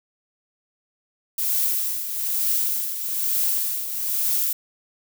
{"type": "noise with tremolo", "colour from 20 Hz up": "violet", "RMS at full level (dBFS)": -21, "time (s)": [1.38, 4.53], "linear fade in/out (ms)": 5, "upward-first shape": "triangle", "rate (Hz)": 1.1, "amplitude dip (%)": 65, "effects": []}